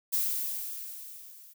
violet noise with level ramp, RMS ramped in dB -27 to -53 dBFS, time 0.12-1.54 s, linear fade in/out 20 ms, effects none

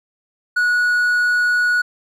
triangle tone, 1462 Hz, F#6, 21 cents flat, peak -12 dBFS, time 0.56-1.82 s, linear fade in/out 10 ms, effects none

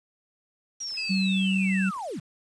sine linear sweep, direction down, 5750 to 112.2 Hz, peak -31 dBFS, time 0.8-2.2 s, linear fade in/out 10 ms
triangle tone with pitch glide, 2605 to 2664 Hz, E7 to E7, -21 to +18 cents, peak -29 dBFS, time 0.97-1.89 s, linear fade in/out 5 ms, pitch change +39 cents, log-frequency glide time 1.18-1.49 s
sine tone, 190.9 Hz, G3, 46 cents flat, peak -22 dBFS, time 1.09-1.91 s, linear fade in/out 20 ms
effects resampled to 22050 Hz + 8-bit

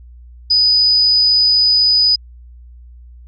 sine tone, 4978 Hz, D#8, in tune, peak -9 dBFS, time 0.5-2.16 s, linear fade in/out 10 ms, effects added 60 Hz sine -36 dBFS peak until 3.27 s + AAC 48 kbps

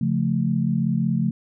sine chord, Db augmented, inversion none, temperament equal, 138.59 / 174.61 / 220 Hz, Db3 / F3 / A3, 0 / 0 / 0 cents, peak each -24 / -23 / -23 dBFS, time 0.01-1.31 s, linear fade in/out 5 ms, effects none

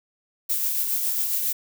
violet noise with tremolo, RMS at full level -23 dBFS, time 0.49-1.53 s, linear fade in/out 10 ms, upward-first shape triangle, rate 7.3 Hz, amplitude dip 40%, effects none

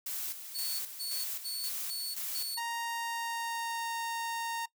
blue noise with tremolo, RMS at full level -37 dBFS, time 0.06-2.55 s, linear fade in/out 5 ms, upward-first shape square, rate 1.9 Hz, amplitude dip 60%
sawtooth tone bursts, 4435 Hz, C#8, in tune, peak -32 dBFS, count 5, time 0.54-2.6 s, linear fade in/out 20 ms, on 260 ms, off 190 ms
sawtooth tone with pitch glide, 932.3 to 923.7 Hz, A#5 to A#5, 0 to -16 cents, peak -30 dBFS, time 2.57-4.66 s, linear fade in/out 10 ms, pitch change -16 cents, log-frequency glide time 2.77-3.93 s
effects noise-tail reverb RT60 0.1 s tail -20 dB re dry

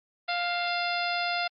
harmonic tone with a mistuned harmonic, 701 Hz, F5, 6 cents sharp, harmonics 1 / 2 / 3 / 4 / 5 / 6 / 7, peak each -30 / -33 / -35 / -36 / -37 / -38 / -38 dBFS, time 0.28-1.48 s, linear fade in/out 10 ms, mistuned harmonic 4, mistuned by -46 cents, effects Opus 24 kbps

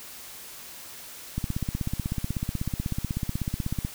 click train, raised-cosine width 5 ms, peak -15 dBFS, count 41, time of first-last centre 1.38-3.849 s, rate 16.2 Hz, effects white hiss -43 dBFS RMS until 3.94 s

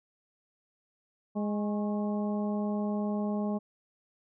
harmonic tone with a mistuned harmonic, 207.7 Hz, G#3, in tune, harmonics 1 / 2 / 3 / 4 / 5, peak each -29 / -38 / -38 / -42 / -46 dBFS, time 1.35-3.59 s, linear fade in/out 20 ms, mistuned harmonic 5, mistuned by +76 cents, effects none

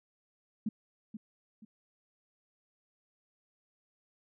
sine tone with echo, 216.7 Hz, A3, 26 cents flat, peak -29 dBFS, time 0.66-0.69 s, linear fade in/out 5 ms, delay 480 ms, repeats 2, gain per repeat -10 dB, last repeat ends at 1.65 s, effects none

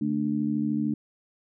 harmonic tone, 73.42 Hz, D2, in tune, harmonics 2 / 3 / 4, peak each -34 / -26 / -28 dBFS, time 0.01-0.94 s, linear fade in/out 5 ms, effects none

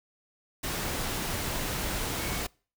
sine tone in noise, 2217 Hz, C#7, in tune, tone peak -42 dBFS, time 2.19-2.42 s, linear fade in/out 10 ms, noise pink, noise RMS -32 dBFS, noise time 0.63-2.47 s, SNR -13 dB, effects noise-tail reverb RT60 0.4 s tail -26 dB re dry

